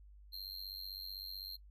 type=tone with amplitude modulation; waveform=square; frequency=4186 Hz; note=C8; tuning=in tune; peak=-40 dBFS; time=0.32-1.57 s; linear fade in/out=20 ms; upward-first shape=sine; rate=95.8 Hz; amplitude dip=95%; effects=noise-tail reverb RT60 0.1 s tail -24 dB re dry + added 50 Hz sine -55 dBFS peak until 1.7 s